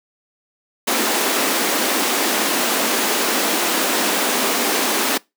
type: high-pass noise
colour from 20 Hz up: pink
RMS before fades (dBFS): -19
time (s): 0.87-5.18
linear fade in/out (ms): 10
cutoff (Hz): 220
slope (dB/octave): 48
effects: noise-tail reverb RT60 0.2 s tail -23 dB re dry